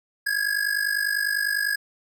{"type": "ring-modulated tone", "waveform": "square", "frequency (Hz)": 1661, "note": "G#6", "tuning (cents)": 0, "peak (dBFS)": -20, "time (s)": [0.26, 1.76], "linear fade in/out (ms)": 10, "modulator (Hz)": 25, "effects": []}